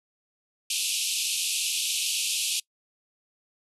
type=band-pass noise; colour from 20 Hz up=pink; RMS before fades=-28 dBFS; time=0.7-2.6 s; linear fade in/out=5 ms; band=2500 to 12000 Hz; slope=96 dB/octave; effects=noise-tail reverb RT60 0.1 s tail -24 dB re dry

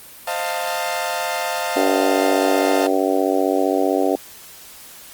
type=chord; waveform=sawtooth; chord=F dominant seventh; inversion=second; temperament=equal with one note detuned; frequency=523.3 / 622.3 / 698.5 / 890.7 Hz; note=C5 / Eb5 / F5 / A5; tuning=0 / 0 / 0 / +21 cents; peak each=-26 / -24 / -21 / -23 dBFS; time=0.27-2.87 s; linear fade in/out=5 ms
type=harmonic tone; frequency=95.4 Hz; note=G2; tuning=47 cents flat; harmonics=3 / 4 / 5 / 6 / 7 / 8; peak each=-21 / -22 / -23 / -24 / -24 / -25 dBFS; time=1.76-4.16 s; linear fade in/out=5 ms
effects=white hiss -41 dBFS RMS until 5.13 s + Opus 32 kbps

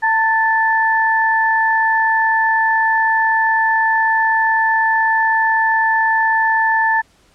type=tone pair together; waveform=sine; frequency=896 / 1755.1 Hz; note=A5 / A6; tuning=+31 / -5 cents; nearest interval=octave; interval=1164 cents; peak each=-15 dBFS; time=0.02-7.02 s; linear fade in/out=20 ms; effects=pink hiss -54 dBFS RMS until 7.34 s + low-pass 9000 Hz 12 dB/octave

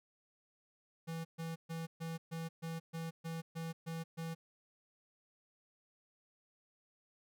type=tone bursts; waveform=square; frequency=164.2 Hz; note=E3; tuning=6 cents flat; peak=-40 dBFS; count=11; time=1.07-4.35 s; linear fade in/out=20 ms; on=180 ms; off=130 ms; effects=none

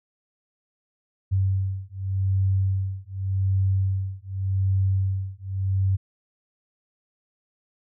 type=beating tone pair; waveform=sine; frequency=95.6 / 96.46 Hz; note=G2 / G2; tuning=-43 / -27 cents; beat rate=0.86 Hz; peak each=-24 dBFS; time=1.31-5.97 s; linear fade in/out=20 ms; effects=none

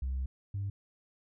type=tone pair in turn; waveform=sine; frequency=65.41 / 99.37 Hz; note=C2 / G2; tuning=0 / +24 cents; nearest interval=perfect fifth; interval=724 cents; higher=second; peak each=-29 / -31 dBFS; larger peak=first; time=0.02-0.26 / 0.54-0.7 s; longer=first; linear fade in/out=5 ms; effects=tanh soft clip ceiling -29 dBFS

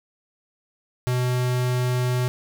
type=tone; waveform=square; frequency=125.1 Hz; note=B2; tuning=23 cents sharp; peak=-21 dBFS; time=1.07-2.28 s; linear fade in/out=0 ms; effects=none

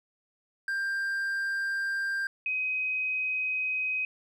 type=tone pair in turn; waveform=triangle / sine; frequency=1588 / 2521 Hz; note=G6 / D#7; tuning=+22 / +22 cents; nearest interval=minor sixth; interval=800 cents; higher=second; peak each=-26 / -27 dBFS; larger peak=first; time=0.68-2.27 / 2.46-4.05 s; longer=neither; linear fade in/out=2 ms; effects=none

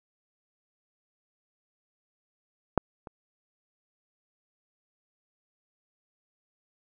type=clicks; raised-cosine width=1 ms; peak=-6 / -27 dBFS; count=2; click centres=2.777 / 3.072 s; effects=none

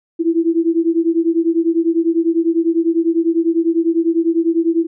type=beating tone pair; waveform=sine; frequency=327.9 / 337.9 Hz; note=E4 / E4; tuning=-9 / +43 cents; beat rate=10 Hz; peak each=-15 / -16 dBFS; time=0.19-4.87 s; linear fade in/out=20 ms; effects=none

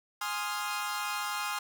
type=chord; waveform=sawtooth; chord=F minor seventh; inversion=first; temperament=equal; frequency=830.6 / 1046.5 / 1244.5 / 1396.9 Hz; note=Ab5 / C6 / Eb6 / F6; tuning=0 / 0 / 0 / 0 cents; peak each=-34 dBFS; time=0.21-1.59 s; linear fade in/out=5 ms; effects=none

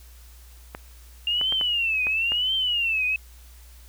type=clicks; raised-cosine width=0.5 ms; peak=-18 dBFS; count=6; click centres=0.749 / 1.413 / 1.524 / 1.612 / 2.069 / 2.32 s
type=tone with vibrato; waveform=sine; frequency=2795 Hz; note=F7; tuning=1 cent sharp; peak=-21 dBFS; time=1.27-3.16 s; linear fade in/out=2 ms; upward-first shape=triangle; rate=0.98 Hz; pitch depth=210 cents each way
effects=added 60 Hz sine -45 dBFS peak until 3.88 s + white hiss -54 dBFS RMS until 3.88 s

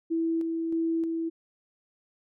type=tone with tremolo; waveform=sine; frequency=328.7 Hz; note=E4; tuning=5 cents flat; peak=-24 dBFS; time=0.1-1.3 s; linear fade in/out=20 ms; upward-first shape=square; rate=1.6 Hz; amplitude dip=30%; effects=none

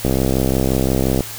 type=click train; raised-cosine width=2 ms; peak=-4 dBFS; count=77; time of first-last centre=0.05-1.207 s; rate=65.7 Hz; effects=added 110 Hz sine -38 dBFS peak until 1.38 s + white hiss -31 dBFS RMS until 1.38 s

